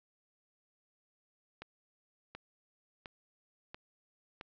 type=accelerating click train; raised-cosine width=0.3 ms; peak=-28 dBFS; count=5; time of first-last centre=1.62-4.411 s; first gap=730 ms; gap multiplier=0.97; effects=low-pass 5000 Hz 12 dB/octave